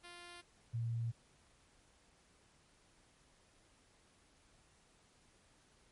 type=tone pair in turn; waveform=5% pulse / sine; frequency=349.2 / 115.99 Hz; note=F4 / A#2; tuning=0 / -8 cents; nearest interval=octave + perfect fifth; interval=1908 cents; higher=first; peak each=-40 / -35 dBFS; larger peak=second; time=0.03-0.42 / 0.73-1.12 s; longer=neither; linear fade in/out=20 ms; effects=pink hiss -69 dBFS RMS until 5.91 s + MP3 48 kbps